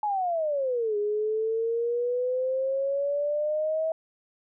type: exponential two-way sweep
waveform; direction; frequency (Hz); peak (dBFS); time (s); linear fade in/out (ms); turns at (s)
sine; down then up; 858 to 411.3 to 647; -24; 0.03-3.92; 2; 0.97
effects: none